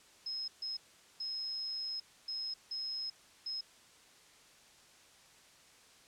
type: tone bursts at uneven times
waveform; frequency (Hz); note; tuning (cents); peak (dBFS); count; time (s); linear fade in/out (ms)
sine; 5140; E8; -45; -36; 6; 0.26-0.48 / 0.62-0.77 / 1.2-2 / 2.28-2.54 / 2.71-3.1 / 3.46-3.61; 5
effects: white hiss -61 dBFS RMS until 6.07 s + low-pass 8000 Hz 12 dB/octave